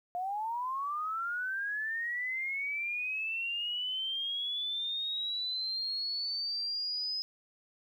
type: linear sweep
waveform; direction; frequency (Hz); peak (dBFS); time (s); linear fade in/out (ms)
sine; up; 700 to 5080; -32; 0.15-7.22; 0
effects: 11-bit